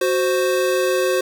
square tone pair together, 370 / 523.3 Hz, F#4 / C5, 0 / 0 cents, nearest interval tritone, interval 600 cents, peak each -20 dBFS, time 0.01-1.21 s, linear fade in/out 5 ms, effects none

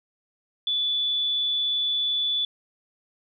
sine tone, 3463 Hz, A7, 28 cents flat, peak -22 dBFS, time 0.67-2.45 s, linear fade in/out 2 ms, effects none

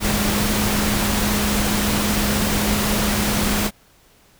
sine tone in noise, 207.7 Hz, G#3, in tune, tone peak -22 dBFS, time 0-3.71 s, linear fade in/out 50 ms, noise pink, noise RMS -21 dBFS, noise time 0-3.71 s, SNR -4 dB, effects pink hiss -54 dBFS RMS until 4.39 s

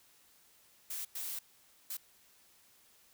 blue noise bursts at uneven times, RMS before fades -40 dBFS, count 3, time 0.9-1.05 / 1.15-1.39 / 1.9-1.97 s, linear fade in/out 5 ms, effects white hiss -65 dBFS RMS until 3.13 s

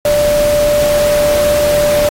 sine tone in noise, 590 Hz, D5, 8 cents sharp, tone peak -9 dBFS, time 0.05-2.09 s, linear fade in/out 2 ms, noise pink, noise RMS -20 dBFS, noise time 0.05-2.09 s, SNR +8 dB, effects AAC 48 kbps

